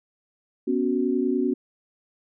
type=chord; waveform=sine; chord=B suspended second; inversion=none; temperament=equal; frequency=246.9 / 277.2 / 370 Hz; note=B3 / C#4 / F#4; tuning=0 / 0 / 0 cents; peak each=-25 dBFS; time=0.67-1.54 s; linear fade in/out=10 ms; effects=none